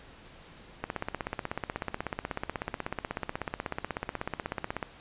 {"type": "click train", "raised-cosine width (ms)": 0.5, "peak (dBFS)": -16, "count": 66, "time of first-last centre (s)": [0.84, 4.828], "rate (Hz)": 16.3, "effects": ["pink hiss -52 dBFS RMS until 5 s", "resampled to 8000 Hz"]}